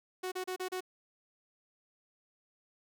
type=tone bursts; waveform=sawtooth; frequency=369.3 Hz; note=F#4; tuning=3 cents flat; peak=-31 dBFS; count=5; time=0.23-0.807 s; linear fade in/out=10 ms; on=89 ms; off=33 ms; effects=none